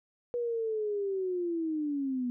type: linear sweep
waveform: sine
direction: down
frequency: 486.1 to 241.5 Hz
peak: -29 dBFS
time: 0.34-2.3 s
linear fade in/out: 0 ms
effects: none